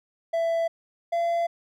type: tone pair in turn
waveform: triangle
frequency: 665 / 680.9 Hz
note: E5 / F5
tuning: +15 / -44 cents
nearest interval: unison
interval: 41 cents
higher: second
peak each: -20 dBFS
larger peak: neither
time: 0.33-0.68 / 1.12-1.47 s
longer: neither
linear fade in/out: 10 ms
effects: none